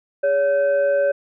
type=tone with frequency modulation; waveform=sine; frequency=565 Hz; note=C#5; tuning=33 cents sharp; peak=-15 dBFS; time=0.23-1.12 s; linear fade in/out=10 ms; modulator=978 Hz; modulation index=0.43; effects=none